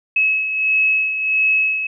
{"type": "beating tone pair", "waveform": "sine", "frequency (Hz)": [2576, 2577.5], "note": ["E7", "E7"], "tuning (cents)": [-41, -40], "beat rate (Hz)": 1.5, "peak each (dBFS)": [-15, -23], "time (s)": [0.16, 1.87], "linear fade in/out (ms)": 5, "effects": []}